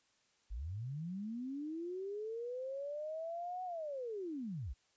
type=linear two-way sweep; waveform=sine; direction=up then down; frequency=44.61 to 744 to 44.61 Hz; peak=-39 dBFS; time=0.5-4.74 s; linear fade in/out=20 ms; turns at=3.64 s; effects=white hiss -74 dBFS RMS until 4.96 s + resampled to 16000 Hz